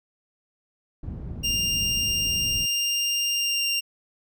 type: low-pass noise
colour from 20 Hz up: white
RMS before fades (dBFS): -34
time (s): 1.03-2.66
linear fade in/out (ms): 5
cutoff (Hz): 130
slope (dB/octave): 12
type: tone with pitch glide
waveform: 25% pulse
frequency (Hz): 2800 to 2784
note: F7 to F7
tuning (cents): +4 to -6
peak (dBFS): -19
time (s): 1.43-3.81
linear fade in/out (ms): 20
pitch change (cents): -10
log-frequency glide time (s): 3.33-3.66
effects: none